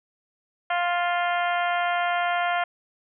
harmonic tone with a mistuned harmonic, 350.4 Hz, F4, 6 cents sharp, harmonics 2 / 3 / 4 / 5 / 6 / 7 / 8 / 9, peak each -24 / -31 / -29 / -33 / -33 / -39 / -40 / -38 dBFS, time 0.7-2.64 s, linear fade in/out 5 ms, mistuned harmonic 8, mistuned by -21 cents, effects none

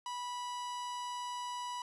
45% pulse tone, 981 Hz, B5, 12 cents flat, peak -38 dBFS, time 0.06-1.82 s, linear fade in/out 2 ms, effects resampled to 22050 Hz

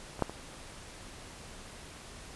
clicks, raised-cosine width 1 ms, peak -28 / -12 / -25 dBFS, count 3, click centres 0.193 / 0.223 / 0.296 s, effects pink hiss -48 dBFS RMS until 2.35 s + resampled to 24000 Hz

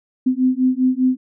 sine beating tone pair, 254.1 / 259.1 Hz, B3 / C4, +49 / -17 cents, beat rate 5 Hz, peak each -17 dBFS, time 0.26-1.17 s, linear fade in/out 10 ms, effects none

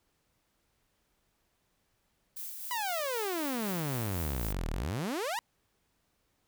violet noise with tremolo, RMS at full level -40 dBFS, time 2.36-4.53 s, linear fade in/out 10 ms, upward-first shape sine, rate 3.9 Hz, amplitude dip 30%
sawtooth exponential two-way sweep, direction down then up, 1003 to 36.01 to 1003 Hz, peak -28 dBFS, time 2.71-5.39 s, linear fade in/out 0 ms, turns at 4.71 s
effects pink hiss -75 dBFS RMS until 6.47 s

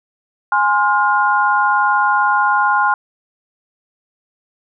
sine chord, F minor, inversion first, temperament equal with one note detuned, 830.6 / 1046.5 / 1419.7 Hz, Ab5 / C6 / F6, 0 / 0 / +28 cents, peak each -16 dBFS, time 0.52-2.94 s, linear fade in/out 2 ms, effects none

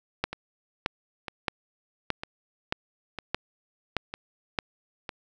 two click trains, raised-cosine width 0.3 ms, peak -18 / -9 dBFS, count 6 / 8, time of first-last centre 0.33-5.092 / 0.24-4.588 s, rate 1.05 / 1.61 Hz, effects none

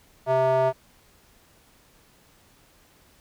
square tone with band-pass filter, 131 Hz, C3, 2 cents sharp, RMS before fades -21 dBFS, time 0.26-0.73 s, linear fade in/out 50 ms, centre 720 Hz, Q 4.3, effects pink hiss -58 dBFS RMS until 3.2 s

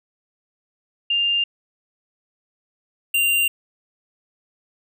sine / square tone pair in turn, 2800 / 2781 Hz, F7 / F7, +4 / -8 cents, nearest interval unison, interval 12 cents, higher first, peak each -17 dBFS, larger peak neither, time 1.1-1.44 / 3.14-3.48 s, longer neither, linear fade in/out 5 ms, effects none

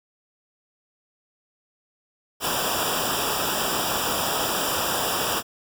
pink noise with comb filter, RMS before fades -25 dBFS, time 2.4-5.43 s, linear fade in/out 50 ms, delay 0.47 ms, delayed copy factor -0.95, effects none

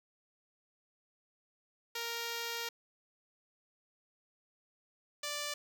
5% pulse tone pair in turn, 466.2 / 587.4 Hz, A#4 / D5, 0 / 0 cents, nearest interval major third, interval 400 cents, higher second, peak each -25 dBFS, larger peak neither, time 1.95-2.69 / 5.23-5.54 s, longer first, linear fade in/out 5 ms, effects none

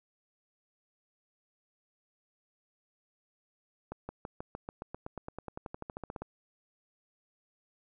accelerating click train, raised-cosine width 1 ms, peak -25 dBFS, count 23, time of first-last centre 3.92-6.22 s, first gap 170 ms, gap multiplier 0.95, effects none

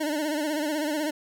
25% pulse tone with vibrato, 302.1 Hz, D4, 49 cents sharp, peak -22 dBFS, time 0-1.11 s, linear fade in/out 10 ms, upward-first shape sine, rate 16 Hz, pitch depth 80 cents each way, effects none

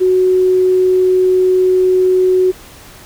sine tone, 370 Hz, F#4, in tune, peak -8 dBFS, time 0-2.52 s, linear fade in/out 20 ms, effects pink hiss -38 dBFS RMS until 3.05 s

